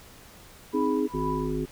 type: tone with tremolo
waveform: sine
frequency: 987.8 Hz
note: B5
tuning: in tune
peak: -28 dBFS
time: 0.72-1.57 s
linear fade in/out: 50 ms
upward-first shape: triangle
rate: 2.2 Hz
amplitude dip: 100%
type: chord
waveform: sine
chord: Ab major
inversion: first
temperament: equal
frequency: 261.6 / 311.1 / 415.3 Hz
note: C4 / Eb4 / Ab4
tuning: 0 / 0 / 0 cents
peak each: -27 dBFS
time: 0.73-1.08 s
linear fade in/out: 20 ms
type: harmonic tone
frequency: 51.91 Hz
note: G#1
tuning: in tune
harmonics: 1 / 3 / 5 / 7 / 8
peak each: -35 / -33 / -31 / -31 / -35 dBFS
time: 1.13-1.66 s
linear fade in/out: 20 ms
effects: pink hiss -50 dBFS RMS until 1.71 s